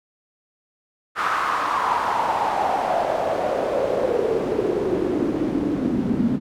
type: noise with band-pass filter sweep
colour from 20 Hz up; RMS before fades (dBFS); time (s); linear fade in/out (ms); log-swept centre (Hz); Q
pink; -22; 1.15-6.4; 50; 1300 to 220; 4.5
effects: none